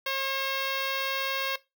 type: tone with notch filter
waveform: 5% pulse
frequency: 539 Hz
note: C#5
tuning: 49 cents flat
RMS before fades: -30 dBFS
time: 0.06-1.56 s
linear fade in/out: 5 ms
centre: 7400 Hz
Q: 0.55
effects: noise-tail reverb RT60 0.2 s tail -17 dB re dry